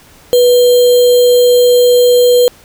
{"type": "tone with sample-and-hold", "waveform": "sine", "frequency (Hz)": 489.9, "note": "B4", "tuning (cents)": -14, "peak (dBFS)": -4, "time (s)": [0.33, 2.48], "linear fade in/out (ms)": 0, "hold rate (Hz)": 3675, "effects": ["pink hiss -42 dBFS RMS until 2.64 s"]}